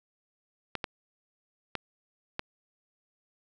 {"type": "clicks", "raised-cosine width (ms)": 0.3, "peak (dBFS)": -15, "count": 4, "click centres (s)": [0.753, 0.842, 1.753, 2.394], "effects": []}